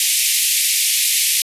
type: band-pass noise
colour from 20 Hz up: white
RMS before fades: -17 dBFS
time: 0-1.42 s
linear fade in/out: 2 ms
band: 2100 to 13000 Hz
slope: 48 dB/octave
effects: resampled to 32000 Hz